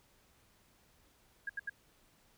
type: tone bursts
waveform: sine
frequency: 1628 Hz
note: G#6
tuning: 35 cents flat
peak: -35 dBFS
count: 3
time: 1.47-1.697 s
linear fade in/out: 5 ms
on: 25 ms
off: 76 ms
effects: pink hiss -68 dBFS RMS until 2.37 s